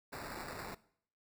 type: noise with sample-and-hold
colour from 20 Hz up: blue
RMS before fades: -45 dBFS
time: 0.12-0.75 s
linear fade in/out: 10 ms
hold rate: 3150 Hz
effects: noise-tail reverb RT60 0.6 s tail -19 dB re dry